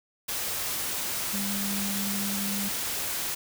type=tone in noise; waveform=sine; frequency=200 Hz; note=G3; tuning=35 cents sharp; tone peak=-31 dBFS; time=1.33-2.69 s; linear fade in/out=10 ms; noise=white; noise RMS=-31 dBFS; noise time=0.28-3.35 s; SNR=-3 dB; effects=none